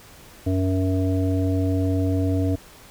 harmonic tone, 93.7 Hz, F#2, 22 cents sharp, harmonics 1 / 3 / 5 / 7, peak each -21 / -23 / -31 / -32 dBFS, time 0.46-2.56 s, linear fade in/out 10 ms, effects pink hiss -47 dBFS RMS until 2.9 s

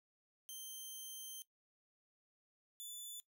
10% pulse tone pair in turn, 3136 / 3488 Hz, G7 / A7, 0 / -16 cents, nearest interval major second, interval 184 cents, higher second, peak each -39 / -39 dBFS, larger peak neither, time 0.49-1.42 / 2.8-3.2 s, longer first, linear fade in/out 0 ms, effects noise-tail reverb RT60 0.1 s tail -17 dB re dry

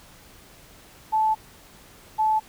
sine tone pair in turn, 872 / 868.7 Hz, A5 / A5, -16 / -22 cents, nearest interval unison, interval 6 cents, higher first, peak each -18 dBFS, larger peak neither, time 1.12-1.35 / 2.18-2.4 s, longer first, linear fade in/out 20 ms, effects pink hiss -50 dBFS RMS until 2.48 s

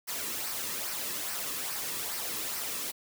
white noise with flanger, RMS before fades -35 dBFS, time 0.07-2.92 s, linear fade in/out 20 ms, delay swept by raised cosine 0.28 to 1.38 ms, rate 2.4 Hz, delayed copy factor -0.5, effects none

